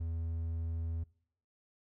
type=tone; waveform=triangle; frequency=82.41 Hz; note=E2; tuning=in tune; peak=-32 dBFS; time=0-1.04 s; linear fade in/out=10 ms; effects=noise-tail reverb RT60 0.6 s tail -23 dB re dry